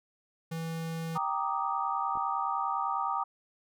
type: tone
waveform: square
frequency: 163.8 Hz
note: E3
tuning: 11 cents flat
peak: -34 dBFS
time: 0.51-1.18 s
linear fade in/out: 10 ms
type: chord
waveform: sine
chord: Eb major seventh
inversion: first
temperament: equal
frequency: 784 / 932.3 / 1174.7 / 1244.5 Hz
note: G5 / Bb5 / D6 / Eb6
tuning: 0 / 0 / 0 / 0 cents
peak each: -34 dBFS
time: 1.15-3.24 s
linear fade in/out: 10 ms
type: clicks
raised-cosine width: 2 ms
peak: -35 dBFS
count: 2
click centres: 2.155 / 2.173 s
effects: none